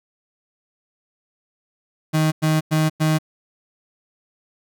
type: tone bursts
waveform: 35% pulse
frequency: 156.4 Hz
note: D#3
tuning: 9 cents sharp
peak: -14 dBFS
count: 4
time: 2.13-3.187 s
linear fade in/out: 20 ms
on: 190 ms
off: 99 ms
effects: none